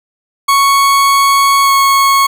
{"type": "tone with pitch glide", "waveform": "40% pulse", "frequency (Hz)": [1108.7, 1100.4], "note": ["C#6", "C#6"], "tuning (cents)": [0, -13], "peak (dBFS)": -6, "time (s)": [0.48, 2.27], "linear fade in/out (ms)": 10, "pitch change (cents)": -13, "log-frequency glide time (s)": [1.63, 1.71], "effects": []}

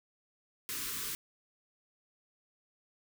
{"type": "band-stop noise", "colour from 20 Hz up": "white", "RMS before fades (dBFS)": -38, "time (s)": [0.69, 1.15], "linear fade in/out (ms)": 0, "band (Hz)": [480, 1000], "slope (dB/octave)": 96, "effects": []}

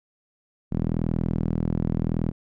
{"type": "tone with band-pass filter", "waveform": "sawtooth", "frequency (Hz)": 40.84, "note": "E1", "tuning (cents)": -15, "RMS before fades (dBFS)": -25, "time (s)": [0.71, 2.32], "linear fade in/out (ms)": 20, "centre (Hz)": 190, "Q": 1.4, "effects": []}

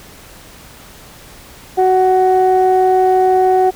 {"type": "tone pair together", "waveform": "sine", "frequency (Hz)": [372.8, 745.6], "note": ["F#4", "F#5"], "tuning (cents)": [13, 13], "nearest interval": "octave", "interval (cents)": 1200, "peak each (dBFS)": -10, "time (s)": [1.77, 3.71], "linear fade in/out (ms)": 20, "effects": ["tanh soft clip ceiling -4 dBFS", "pink hiss -39 dBFS RMS until 3.75 s"]}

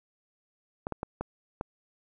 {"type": "clicks", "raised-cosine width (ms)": 1, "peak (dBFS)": -18, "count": 5, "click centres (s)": [0.869, 0.923, 1.031, 1.21, 1.611], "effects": []}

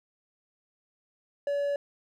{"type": "tone", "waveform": "triangle", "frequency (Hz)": 570, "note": "C#5", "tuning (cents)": 48, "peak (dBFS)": -24, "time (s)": [1.47, 1.76], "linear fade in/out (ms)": 2, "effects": []}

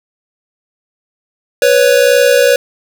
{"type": "tone pair together", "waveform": "square", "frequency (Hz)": [493.9, 556], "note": ["B4", "C#5"], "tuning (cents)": [0, 5], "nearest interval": "major second", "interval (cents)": 205, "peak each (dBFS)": -10, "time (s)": [1.62, 2.56], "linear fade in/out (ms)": 2, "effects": []}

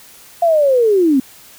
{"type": "linear sweep", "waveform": "sine", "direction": "down", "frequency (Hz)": [698.5, 251.1], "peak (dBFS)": -9, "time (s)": [0.42, 1.2], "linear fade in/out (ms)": 5, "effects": ["white hiss -42 dBFS RMS until 1.58 s"]}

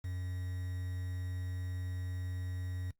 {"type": "tone with quantisation", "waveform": "triangle", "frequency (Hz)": 91, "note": "F#2", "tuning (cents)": -28, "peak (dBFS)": -34, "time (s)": [0.04, 2.91], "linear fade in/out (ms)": 5, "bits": 9, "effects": ["noise-tail reverb RT60 0.1 s tail -19 dB re dry", "Opus 48 kbps"]}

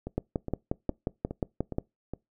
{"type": "two click trains", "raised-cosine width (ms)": 2, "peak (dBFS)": [-14, -21], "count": [10, 6], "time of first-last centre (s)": [[0.18, 1.784], [0.07, 2.136]], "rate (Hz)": [5.61, 2.42], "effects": ["noise-tail reverb RT60 0.2 s tail -24 dB re dry"]}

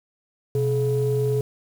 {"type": "tone pair together", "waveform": "sine", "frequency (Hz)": [126.44, 425.3], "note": ["B2", "G#4"], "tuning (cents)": [41, 41], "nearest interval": "octave + major sixth", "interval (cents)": 2100, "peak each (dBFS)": -21, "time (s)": [0.55, 1.41], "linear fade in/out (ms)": 2, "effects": ["tanh soft clip ceiling -13 dBFS", "7-bit"]}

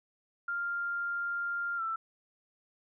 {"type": "tone with pitch glide", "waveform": "sine", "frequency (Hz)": [1396.9, 1331.5], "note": ["F6", "E6"], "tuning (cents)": [0, 17], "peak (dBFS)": -31, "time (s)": [0.48, 1.96], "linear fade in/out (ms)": 5, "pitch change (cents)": -83, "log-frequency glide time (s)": [1.77, 1.82], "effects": []}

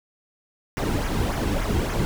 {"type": "noise with flanger", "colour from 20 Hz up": "brown", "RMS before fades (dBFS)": -24, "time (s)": [0.77, 2.05], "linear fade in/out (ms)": 0, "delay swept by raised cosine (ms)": [0.23, 1.73], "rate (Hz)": 3.5, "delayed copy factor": -0.6, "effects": []}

